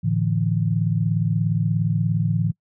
sine chord, A suspended fourth, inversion none, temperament equal with one note detuned, 110 / 146.83 / 167.02 Hz, A2 / D3 / E3, 0 / 0 / +23 cents, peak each -22 / -24 / -22 dBFS, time 0.03-2.52 s, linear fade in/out 20 ms, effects noise-tail reverb RT60 0.1 s tail -26 dB re dry

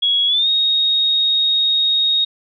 sine tone with pitch glide, 3335 to 3743 Hz, G#7 to A#7, +7 to +6 cents, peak -13 dBFS, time 0.02-2.25 s, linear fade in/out 10 ms, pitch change +199 cents, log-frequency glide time 0.27-0.48 s, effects none

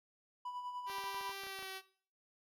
triangle tone with tremolo, 987.8 Hz, B5, in tune, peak -38 dBFS, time 0.45-1.32 s, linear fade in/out 5 ms, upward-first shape sine, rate 10 Hz, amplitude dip 45%
5% pulse tone with pitch glide, 392 to 381.7 Hz, G4 to G4, 0 to -46 cents, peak -32 dBFS, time 0.86-1.82 s, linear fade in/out 50 ms, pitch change -46 cents, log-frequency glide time 1.39-1.69 s
clicks, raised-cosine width 0.5 ms, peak -37 dBFS, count 10, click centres 0.899 / 0.984 / 1.04 / 1.145 / 1.211 / 1.294 / 1.436 / 1.468 / 1.59 / 1.626 s
effects noise-tail reverb RT60 0.5 s tail -18 dB re dry

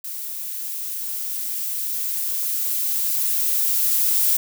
violet noise with level ramp, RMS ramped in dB -31 to -18 dBFS, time 0.04-4.37 s, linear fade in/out 5 ms, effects none

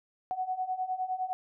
sine beating tone pair, 738 / 747.8 Hz, F#5 / F#5, -5 / +18 cents, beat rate 9.8 Hz, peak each -35 / -32 dBFS, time 0.31-1.33 s, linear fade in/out 0 ms, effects none

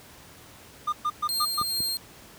triangle tone bursts, 1209 Hz, D6, 50 cents sharp, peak -21 dBFS, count 5, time 0.87-1.63 s, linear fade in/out 10 ms, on 56 ms, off 120 ms
sawtooth tone with tremolo, 4202 Hz, C8, 7 cents sharp, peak -22 dBFS, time 1.29-1.97 s, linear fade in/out 0 ms, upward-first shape triangle, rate 2.4 Hz, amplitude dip 40%
clicks, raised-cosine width 3 ms, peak -24 dBFS, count 2, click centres 1.614 / 1.804 s
effects pink hiss -49 dBFS RMS until 2.38 s + high-pass 60 Hz 12 dB/octave

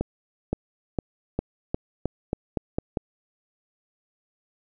accelerating click train, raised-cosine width 2 ms, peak -11 dBFS, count 10, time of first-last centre 0.01-2.972 s, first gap 520 ms, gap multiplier 0.88, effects none

